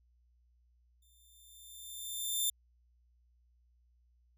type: tone with exponential growth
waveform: 10% pulse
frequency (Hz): 3574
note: A7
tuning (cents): +26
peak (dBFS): -21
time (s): 1.02-2.5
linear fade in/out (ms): 5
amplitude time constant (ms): 320
effects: added 60 Hz sine -66 dBFS peak until 4.37 s